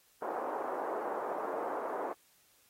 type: band-pass noise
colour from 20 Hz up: pink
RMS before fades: -37 dBFS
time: 0.22-2.13 s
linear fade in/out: 2 ms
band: 400 to 1100 Hz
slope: 24 dB/octave
effects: white hiss -67 dBFS RMS until 2.69 s + AAC 48 kbps